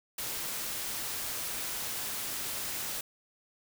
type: noise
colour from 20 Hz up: white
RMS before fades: -36 dBFS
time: 0.18-3.01 s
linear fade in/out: 5 ms
effects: none